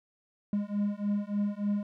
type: beating tone pair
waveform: triangle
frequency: 203.2 / 206.6 Hz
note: G#3 / G#3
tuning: -38 / -9 cents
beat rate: 3.4 Hz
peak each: -29 dBFS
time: 0.53-1.83 s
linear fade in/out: 2 ms
effects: none